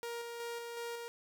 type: tone with tremolo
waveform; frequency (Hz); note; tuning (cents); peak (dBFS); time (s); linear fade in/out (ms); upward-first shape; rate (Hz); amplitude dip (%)
sawtooth; 470.1; A#4; +15; -35; 0.03-1.08; 0; square; 2.7; 30
effects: none